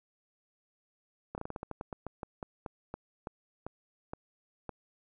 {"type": "slowing click train", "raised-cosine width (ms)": 1, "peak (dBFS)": -24, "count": 19, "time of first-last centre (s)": [1.35, 4.693], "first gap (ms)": 29, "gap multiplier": 1.19, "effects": []}